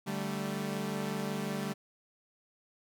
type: chord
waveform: sawtooth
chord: D suspended fourth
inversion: none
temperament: equal with one note detuned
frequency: 146.83 / 194.53 / 220 Hz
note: D3 / G3 / A3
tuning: 0 / -13 / 0 cents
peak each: -36 / -32 / -34 dBFS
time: 0.06-1.74 s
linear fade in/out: 20 ms
effects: none